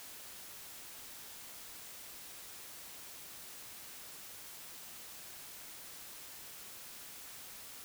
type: silence
effects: white hiss -50 dBFS RMS until 7.84 s